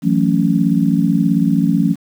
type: chord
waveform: sine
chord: F# minor seventh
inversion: third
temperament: just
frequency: 166.5 / 185 / 222 / 277.5 Hz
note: E3 / F#3 / A3 / C#4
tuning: +18 / 0 / +16 / +2 cents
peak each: -17 dBFS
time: 0.02-1.96 s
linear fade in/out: 50 ms
effects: 7-bit